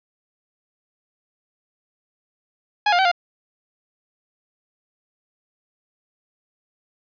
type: tone with pitch steps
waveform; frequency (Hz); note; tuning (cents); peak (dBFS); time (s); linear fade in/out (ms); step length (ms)
sawtooth; 833 / 705 / 765 / 702; G#5 / F5 / G5 / F5; +5 / +16 / -42 / +9; -11; 2.86-3.116; 5; 64
effects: resampled to 11025 Hz + 8-bit